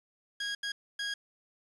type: tone bursts at uneven times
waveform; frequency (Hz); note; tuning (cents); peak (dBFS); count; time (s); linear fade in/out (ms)
20% pulse; 1642; G#6; -20; -28; 3; 0.4-0.55 / 0.63-0.72 / 0.99-1.14; 5
effects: resampled to 22050 Hz + 9-bit